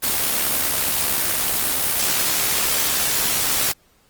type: noise with amplitude modulation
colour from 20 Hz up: white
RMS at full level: -18 dBFS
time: 0.02-3.73 s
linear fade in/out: 20 ms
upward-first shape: sine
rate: 69.9 Hz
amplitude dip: 45%
effects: pink hiss -58 dBFS RMS until 4.09 s + Opus 24 kbps